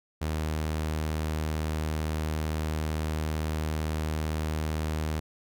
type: tone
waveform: sawtooth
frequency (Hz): 77.78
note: D#2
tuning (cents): 0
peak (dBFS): -24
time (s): 0.21-5.2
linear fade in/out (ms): 10
effects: none